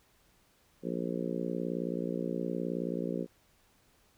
harmonic tone, 59 Hz, A#1, 22 cents sharp, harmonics 3 / 4 / 5 / 6 / 7 / 8 / 9, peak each -37 / -38 / -39 / -40 / -40 / -41 / -42 dBFS, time 0.82-3.27 s, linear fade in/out 50 ms, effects pink hiss -67 dBFS RMS until 4.17 s

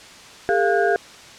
sine tone cluster, 402.7 / 449.5 / 695 / 1457 / 1616 Hz, G4 / A4 / F5 / F#6 / G#6, +47 / +37 / -9 / -27 / -48 cents, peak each -20 / -23 / -20 / -27 / -25 dBFS, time 0.49-0.96 s, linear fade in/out 0 ms, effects white hiss -42 dBFS RMS until 1.38 s + low-pass 6000 Hz 12 dB/octave

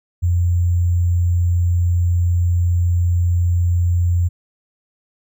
sine tone with sample-and-hold, 87.31 Hz, F2, in tune, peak -13 dBFS, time 0.22-4.29 s, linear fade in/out 20 ms, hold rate 7350 Hz, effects none

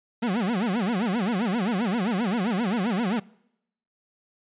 40% pulse tone with vibrato, 210 Hz, G#3, 19 cents sharp, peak -22 dBFS, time 0.22-3.2 s, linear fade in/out 10 ms, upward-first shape sine, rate 7.6 Hz, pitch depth 280 cents each way, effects noise-tail reverb RT60 0.8 s tail -24 dB re dry + resampled to 8000 Hz

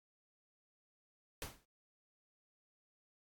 pink noise with exponential decay, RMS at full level -40 dBFS, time 1.42-1.65 s, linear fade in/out 1 ms, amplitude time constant 49 ms, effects AAC 64 kbps

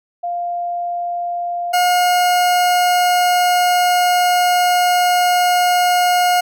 sine / 40% pulse tone pair in turn, 698.5 / 716.5 Hz, F5 / F5, 0 / +44 cents, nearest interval unison, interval 44 cents, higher second, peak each -19 / -11 dBFS, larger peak second, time 0.23-1.73 / 1.73-6.41 s, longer second, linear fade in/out 10 ms, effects none

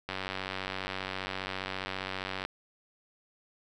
click train, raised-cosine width 0.3 ms, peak -18 dBFS, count 225, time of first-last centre 0.09-2.45 s, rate 94.9 Hz, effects none

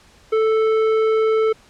sine tone with tanh clipping, 440.1 Hz, A4, in tune, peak -16 dBFS, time 0.32-1.53 s, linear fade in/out 10 ms, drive 11 dB, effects pink hiss -51 dBFS RMS until 1.69 s + low-pass 8000 Hz 12 dB/octave

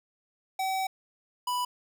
square tone pair in turn, 763 / 988.3 Hz, G5 / B5, -47 / +1 cents, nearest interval major third, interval 448 cents, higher second, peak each -28 dBFS, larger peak neither, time 0.59-0.87 / 1.47-1.65 s, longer first, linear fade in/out 5 ms, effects none

